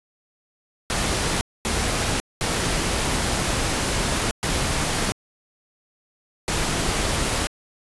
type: noise bursts at uneven times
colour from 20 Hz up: pink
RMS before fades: -23 dBFS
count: 5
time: 0.9-1.41 / 1.65-2.2 / 2.41-4.31 / 4.43-5.12 / 6.48-7.47 s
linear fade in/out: 0 ms
effects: resampled to 24000 Hz